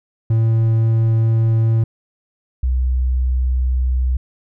triangle / sine tone pair in turn, 112.8 / 63.31 Hz, A2 / B1, +44 / +44 cents, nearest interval minor seventh, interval 1000 cents, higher first, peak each -10 / -14 dBFS, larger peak first, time 0.3-1.84 / 2.63-4.17 s, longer neither, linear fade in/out 5 ms, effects none

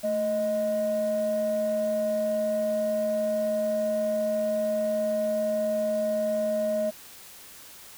sine tone pair together, 220 / 623.5 Hz, A3 / D#5, 0 / +3 cents, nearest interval octave + tritone, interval 1803 cents, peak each -31 / -23 dBFS, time 0.03-6.91 s, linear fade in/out 20 ms, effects tanh soft clip ceiling -19 dBFS + white hiss -47 dBFS RMS until 7.97 s

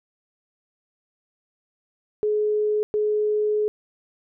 sine tone bursts at uneven times, 422.9 Hz, G#4, 31 cents sharp, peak -19 dBFS, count 2, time 2.23-2.83 / 2.94-3.68 s, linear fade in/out 0 ms, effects none

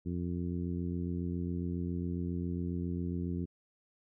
harmonic tone, 87.31 Hz, F2, in tune, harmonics 1 / 2 / 3 / 4 / 5, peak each -37 / -36 / -39 / -43 / -51 dBFS, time 0.05-3.46 s, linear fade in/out 20 ms, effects none

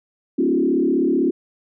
sine tone with frequency modulation, 307.3 Hz, D#4, 21 cents flat, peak -15 dBFS, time 0.38-1.31 s, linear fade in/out 10 ms, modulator 35.8 Hz, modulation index 1.9, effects none

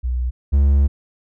sine / triangle tone pair in turn, 61.74 / 69.9 Hz, B1 / C#2, 0 / +15 cents, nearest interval major second, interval 215 cents, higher second, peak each -18 / -9 dBFS, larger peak second, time 0.03-0.31 / 0.52-0.88 s, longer second, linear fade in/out 20 ms, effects none

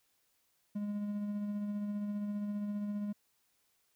triangle tone with tremolo, 206.1 Hz, G#3, 13 cents flat, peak -31 dBFS, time 0.75-3.13 s, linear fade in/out 10 ms, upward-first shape sine, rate 15 Hz, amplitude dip 30%, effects white hiss -75 dBFS RMS until 3.95 s

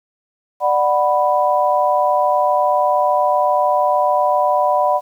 sine chord, B minor, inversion first, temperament just, 592.7 / 740.8 / 987.8 Hz, D5 / F#5 / B5, +16 / +2 / 0 cents, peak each -17 dBFS, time 0.6-5.01 s, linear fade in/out 50 ms, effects 8-bit

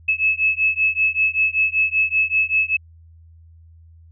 sine beating tone pair, 2592 / 2597.2 Hz, E7 / E7, -30 / -26 cents, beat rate 5.2 Hz, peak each -19 dBFS, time 0.08-2.77 s, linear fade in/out 10 ms, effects added 82 Hz sine -44 dBFS peak until 4.11 s

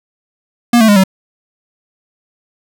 square tone with pitch steps, 238.2 / 221 / 205 / 190.15 Hz, A#3 / A3 / G#3 / F#3, +38 / +8 / -22 / +48 cents, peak -6 dBFS, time 0.73-1.038 s, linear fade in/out 5 ms, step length 77 ms, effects none

